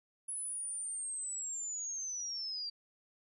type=linear sweep; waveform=sine; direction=down; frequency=10330 to 4682 Hz; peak=-37 dBFS; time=0.28-2.7 s; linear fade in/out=10 ms; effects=none